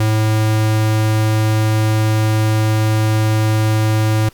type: tone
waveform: square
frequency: 108.8 Hz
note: A2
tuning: 19 cents flat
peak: -13 dBFS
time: 0-4.29 s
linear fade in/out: 5 ms
effects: pink hiss -48 dBFS RMS until 4.33 s + Opus 48 kbps